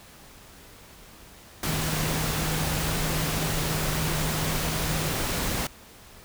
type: tone in noise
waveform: sine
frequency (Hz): 156.3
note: D#3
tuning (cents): +8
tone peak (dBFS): -30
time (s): 1.67-5.12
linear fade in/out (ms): 2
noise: pink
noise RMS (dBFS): -28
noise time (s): 1.63-5.67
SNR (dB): -5
effects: pink hiss -49 dBFS RMS until 6.24 s